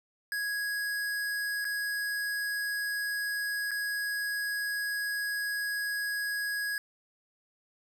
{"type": "tone with dropouts", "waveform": "square", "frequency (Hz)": 1661.2, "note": "G#6", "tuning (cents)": 0, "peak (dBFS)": -31, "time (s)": [0.32, 6.78], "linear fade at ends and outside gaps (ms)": 1, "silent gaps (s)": [[1.645, 1.651], [3.709, 3.715]], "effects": []}